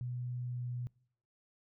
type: tone with pitch glide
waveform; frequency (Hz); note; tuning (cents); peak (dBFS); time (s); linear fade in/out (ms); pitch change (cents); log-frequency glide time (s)
sine; 123.47 to 122.69; B2 to B2; 0 to -11; -36; 0.01-0.87; 0; -11; 0.41-0.7
effects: noise-tail reverb RT60 0.6 s tail -24 dB re dry